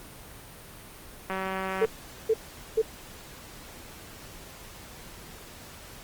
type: click train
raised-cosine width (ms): 0.5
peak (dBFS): -17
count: 105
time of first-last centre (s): 1.3-1.847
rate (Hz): 190
type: tone bursts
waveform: sine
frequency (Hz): 443.3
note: A4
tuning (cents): +13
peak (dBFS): -19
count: 3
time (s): 1.81-2.82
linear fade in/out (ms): 10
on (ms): 50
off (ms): 430
effects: pink hiss -46 dBFS RMS until 6.03 s + Opus 32 kbps